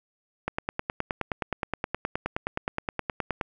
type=click train; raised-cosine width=0.5 ms; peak=-12 dBFS; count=29; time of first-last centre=0.48-3.412 s; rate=9.55 Hz; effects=none